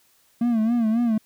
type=tone with vibrato; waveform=triangle; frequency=228.7 Hz; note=A#3; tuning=33 cents flat; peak=-16 dBFS; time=0.41-1.18 s; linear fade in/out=5 ms; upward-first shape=sine; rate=3.7 Hz; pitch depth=96 cents each way; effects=white hiss -61 dBFS RMS until 1.25 s